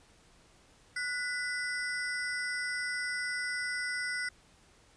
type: ring-modulated tone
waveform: square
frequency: 1732 Hz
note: A6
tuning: 28 cents flat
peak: -30 dBFS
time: 0.96-4.29 s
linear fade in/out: 5 ms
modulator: 264 Hz
effects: pink hiss -62 dBFS RMS until 4.96 s + resampled to 22050 Hz